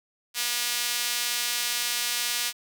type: tone with high-pass filter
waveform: sawtooth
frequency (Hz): 240.7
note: B3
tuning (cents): -44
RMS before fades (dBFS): -28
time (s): 0.34-2.53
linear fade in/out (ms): 50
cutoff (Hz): 3100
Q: 0.71
effects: none